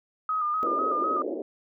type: tone with vibrato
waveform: sine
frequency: 1236 Hz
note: D#6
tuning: 12 cents flat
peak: -24 dBFS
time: 0.29-1.22 s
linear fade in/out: 2 ms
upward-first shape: square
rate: 4 Hz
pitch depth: 41 cents each way
type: band-pass noise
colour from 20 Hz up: pink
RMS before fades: -32 dBFS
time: 0.63-1.42 s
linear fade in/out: 0 ms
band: 280 to 600 Hz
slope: 48 dB/octave
effects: none